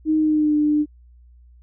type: tone with pitch glide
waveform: sine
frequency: 311.6 to 299.1 Hz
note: D#4 to D4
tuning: +3 to +32 cents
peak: -15 dBFS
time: 0.05-0.86 s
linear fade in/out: 50 ms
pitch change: -71 cents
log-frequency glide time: 0.17-0.56 s
effects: added 60 Hz sine -46 dBFS peak until 1.62 s